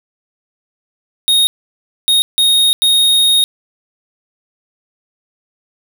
square tone bursts at uneven times, 3727 Hz, A#7, 1 cent flat, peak -9 dBFS, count 4, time 1.28-1.47 / 2.08-2.22 / 2.38-2.73 / 2.82-3.44 s, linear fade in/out 0 ms, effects none

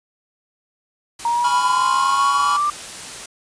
white noise, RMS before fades -33 dBFS, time 1.19-3.26 s, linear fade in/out 5 ms
sine linear sweep, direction up, 933 to 1188 Hz, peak -16 dBFS, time 1.25-2.7 s, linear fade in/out 2 ms
square chord, C# dominant seventh, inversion second, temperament equal, 830.6 / 987.8 / 1108.7 / 1396.9 Hz, G#5 / B5 / C#6 / E#6, 0 / 0 / 0 / 0 cents, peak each -30 / -24 / -28 / -27 dBFS, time 1.44-2.57 s, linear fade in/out 5 ms
effects resampled to 22050 Hz

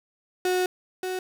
35% pulse tone pair in turn, 365.8 / 370.3 Hz, F#4 / F#4, -20 / +1 cents, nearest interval unison, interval 21 cents, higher second, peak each -20 / -26 dBFS, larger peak first, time 0.45-0.66 / 1.03-1.19 s, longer first, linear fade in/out 2 ms, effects none

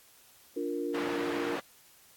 sine chord, Bb major, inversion first, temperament just, 291.4 / 349.6 / 466.2 Hz, D4 / F4 / Bb4, -13 / +2 / 0 cents, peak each -35 dBFS, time 0.56-1.56 s, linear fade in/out 10 ms
white band-pass noise, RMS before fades -38 dBFS, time 0.94-1.6 s, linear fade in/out 5 ms, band 170 to 1600 Hz, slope 12 dB/octave
effects white hiss -59 dBFS RMS until 2.16 s + AAC 64 kbps

